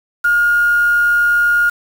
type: tone with quantisation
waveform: sine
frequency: 1424 Hz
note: F6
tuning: 33 cents sharp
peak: -10 dBFS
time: 0.24-1.7 s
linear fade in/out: 10 ms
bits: 5
effects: none